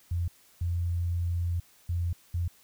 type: tone bursts at uneven times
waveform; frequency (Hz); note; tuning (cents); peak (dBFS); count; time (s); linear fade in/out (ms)
sine; 86.4; F2; -18; -26; 4; 0.11-0.28 / 0.61-1.6 / 1.89-2.13 / 2.34-2.48; 5
effects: white hiss -60 dBFS RMS until 2.63 s